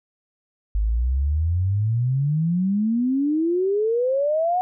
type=exponential sweep; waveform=sine; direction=up; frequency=50 to 744 Hz; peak=-18 dBFS; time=0.75-4.61 s; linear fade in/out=0 ms; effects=none